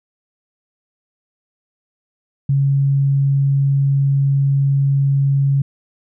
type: tone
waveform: sine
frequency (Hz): 138.5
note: C#3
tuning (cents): -1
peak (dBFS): -12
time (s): 2.49-5.62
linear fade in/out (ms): 5
effects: none